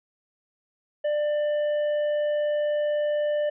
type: harmonic tone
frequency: 594 Hz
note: D5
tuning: 20 cents sharp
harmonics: 1 / 3 / 5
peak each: -22 / -39 / -45 dBFS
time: 1.04-3.5 s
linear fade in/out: 10 ms
effects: none